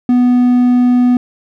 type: tone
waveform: triangle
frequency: 246.9 Hz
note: B3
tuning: in tune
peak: -5 dBFS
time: 0.09-1.17 s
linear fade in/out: 2 ms
effects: none